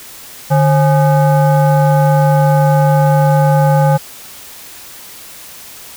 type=tone with frequency modulation; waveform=sine; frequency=149.2 Hz; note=D3; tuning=28 cents sharp; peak=-7 dBFS; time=0.5-3.98 s; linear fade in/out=20 ms; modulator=686 Hz; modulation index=0.91; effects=white hiss -34 dBFS RMS until 5.96 s